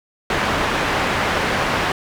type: low-pass noise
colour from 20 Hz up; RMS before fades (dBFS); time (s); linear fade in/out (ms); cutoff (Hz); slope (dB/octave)
white; -20; 0.3-1.92; 2; 1800; 12
effects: none